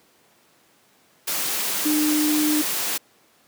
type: tone in noise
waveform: sine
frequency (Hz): 302.7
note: D#4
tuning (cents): -48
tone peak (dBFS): -18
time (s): 1.85-2.62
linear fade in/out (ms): 10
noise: white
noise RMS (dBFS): -25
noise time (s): 1.27-2.98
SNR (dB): +4
effects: pink hiss -58 dBFS RMS until 3.47 s + high-pass 200 Hz 12 dB/octave